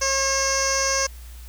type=tone with low-pass filter; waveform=15% pulse; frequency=541 Hz; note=C#5; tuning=42 cents flat; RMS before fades=-22 dBFS; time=0.01-1.07 s; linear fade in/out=10 ms; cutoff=6300 Hz; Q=9.4; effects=added 60 Hz sine -37 dBFS peak until 1.48 s + white hiss -49 dBFS RMS until 1.48 s